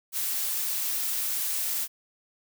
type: noise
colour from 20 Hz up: blue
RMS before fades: -29 dBFS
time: 0.12-1.88 s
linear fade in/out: 50 ms
effects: none